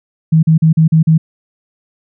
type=tone bursts; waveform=sine; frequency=159.8 Hz; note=D#3; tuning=47 cents sharp; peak=-5 dBFS; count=6; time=0.32-1.18 s; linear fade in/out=10 ms; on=110 ms; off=40 ms; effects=none